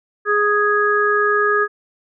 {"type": "harmonic tone", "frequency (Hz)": 415.3, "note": "G#4", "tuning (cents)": 0, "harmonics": [1, 3, 4], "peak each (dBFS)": [-18, -18, -18], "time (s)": [0.25, 1.68], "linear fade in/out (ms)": 50, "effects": []}